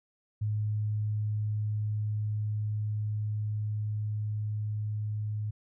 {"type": "tone with level ramp", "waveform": "sine", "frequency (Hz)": 106.1, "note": "G#2", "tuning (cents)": 38, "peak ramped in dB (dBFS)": [-27, -30], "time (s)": [0.41, 5.51], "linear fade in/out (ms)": 10, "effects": []}